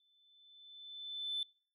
sine tone with exponential growth, 3520 Hz, A7, in tune, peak -32 dBFS, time 0-1.43 s, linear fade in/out 2 ms, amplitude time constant 310 ms, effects noise-tail reverb RT60 0.5 s tail -26 dB re dry + tanh soft clip ceiling -30 dBFS

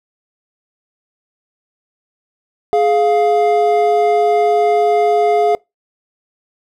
triangle tone pair together, 419.4 / 700.1 Hz, G#4 / F5, +17 / +4 cents, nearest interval major sixth, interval 887 cents, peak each -11 dBFS, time 2.73-5.55 s, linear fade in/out 0 ms, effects noise-tail reverb RT60 0.2 s tail -24 dB re dry

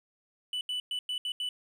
triangle tone bursts at uneven times, 2979 Hz, F#7, 11 cents sharp, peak -29 dBFS, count 6, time 0.53-0.61 / 0.69-0.8 / 0.91-0.99 / 1.09-1.18 / 1.25-1.32 / 1.4-1.49 s, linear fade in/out 2 ms, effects 11-bit

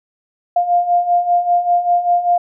sine beating tone pair, 699 / 704.1 Hz, F5 / F5, +1 / +14 cents, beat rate 5.1 Hz, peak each -18 / -13 dBFS, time 0.56-2.38 s, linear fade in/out 5 ms, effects none

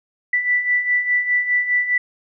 sine beating tone pair, 1970 / 1974.9 Hz, B6 / B6, -5 / -1 cents, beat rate 4.9 Hz, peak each -23 / -17 dBFS, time 0.33-1.98 s, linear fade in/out 5 ms, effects none

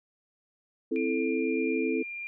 sine chord, A minor, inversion first, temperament equal, 261.6 / 329.6 / 440 Hz, C4 / E4 / A4, 0 / 0 / 0 cents, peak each -30 dBFS, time 0.91-2.03 s, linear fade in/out 10 ms
sine tone with tremolo, 2394 Hz, D7, 33 cents sharp, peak -34 dBFS, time 0.96-2.27 s, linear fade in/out 0 ms, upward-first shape triangle, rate 1.7 Hz, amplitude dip 25%
effects none

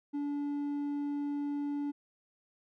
sine tone with hard clipping, 288.1 Hz, D4, 33 cents flat, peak -33 dBFS, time 0.13-1.92 s, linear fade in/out 20 ms, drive 3 dB, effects none

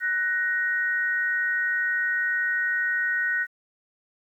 sine tone pair together, 1489 / 1876 Hz, F#6 / A#6, +11 / +11 cents, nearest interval major third, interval 400 cents, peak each -25 / -25 dBFS, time 0-3.47 s, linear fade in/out 50 ms, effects 10-bit

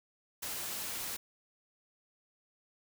white noise, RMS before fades -39 dBFS, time 0.42-1.17 s, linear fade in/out 10 ms, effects none

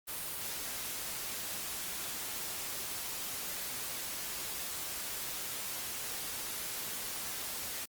white noise, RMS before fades -39 dBFS, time 0.07-7.86 s, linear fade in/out 20 ms, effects Opus 32 kbps

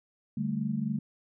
sine chord, D suspended fourth, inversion none, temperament equal, 146.83 / 196 / 220 Hz, D3 / G3 / A3, 0 / 0 / 0 cents, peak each -34 / -33 / -31 dBFS, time 0.37-0.99 s, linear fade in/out 5 ms, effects none

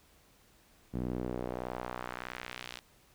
sawtooth tone with band-pass filter sweep, 61.6 Hz, B1, 4 cents flat, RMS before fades -39 dBFS, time 0.93-2.8 s, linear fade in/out 20 ms, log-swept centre 220 to 3800 Hz, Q 1.2, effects pink hiss -64 dBFS RMS until 3.14 s

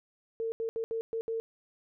sine tone bursts at uneven times, 452.6 Hz, A4, 49 cents sharp, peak -30 dBFS, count 6, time 0.4-0.52 / 0.6-0.69 / 0.76-0.84 / 0.91-1.01 / 1.13-1.21 / 1.28-1.4 s, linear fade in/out 0 ms, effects none

